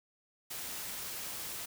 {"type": "noise", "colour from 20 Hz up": "white", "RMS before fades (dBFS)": -41, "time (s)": [0.5, 1.66], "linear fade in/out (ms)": 10, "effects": []}